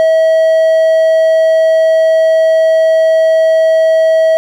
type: tone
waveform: triangle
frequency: 644 Hz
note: E5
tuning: 41 cents flat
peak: -4 dBFS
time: 0-4.37 s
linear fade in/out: 0 ms
effects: none